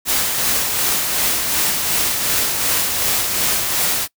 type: noise with tremolo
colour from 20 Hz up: white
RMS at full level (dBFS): -17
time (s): 0.05-4.08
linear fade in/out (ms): 50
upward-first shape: sine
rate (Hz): 2.7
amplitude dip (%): 35
effects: noise-tail reverb RT60 0.1 s tail -23 dB re dry